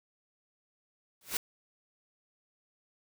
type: noise with exponential growth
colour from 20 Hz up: white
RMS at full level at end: -27 dBFS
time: 1.21-1.37 s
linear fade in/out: 2 ms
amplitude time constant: 33 ms
effects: none